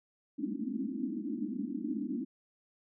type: band-pass noise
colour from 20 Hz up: white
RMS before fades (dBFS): -36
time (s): 0.38-2.25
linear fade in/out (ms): 20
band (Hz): 200 to 320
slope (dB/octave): 96
effects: none